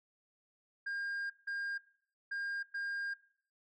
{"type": "tone bursts at uneven times", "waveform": "sine", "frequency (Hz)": 1610, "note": "G6", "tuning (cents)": 46, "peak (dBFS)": -33, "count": 4, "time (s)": [[0.86, 1.3], [1.47, 1.78], [2.31, 2.63], [2.74, 3.14]], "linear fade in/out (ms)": 10, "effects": ["noise-tail reverb RT60 0.5 s tail -17 dB re dry", "tanh soft clip ceiling -35 dBFS"]}